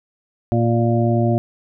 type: harmonic tone with a mistuned harmonic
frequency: 116.54 Hz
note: A#2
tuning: in tune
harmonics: 1 / 2 / 3 / 5 / 6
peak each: -17 / -20 / -22 / -24 / -25 dBFS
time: 0.52-1.38 s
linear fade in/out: 0 ms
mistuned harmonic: 5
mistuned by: +17 cents
effects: none